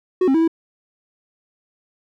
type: tone with pitch steps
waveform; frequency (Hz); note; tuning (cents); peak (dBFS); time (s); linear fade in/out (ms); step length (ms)
triangle; 368.4 / 267.7 / 325.1 / 328.3; F#4 / C4 / E4 / E4; -7 / +40 / -24 / -7; -11; 0.21-0.478; 5; 67
effects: none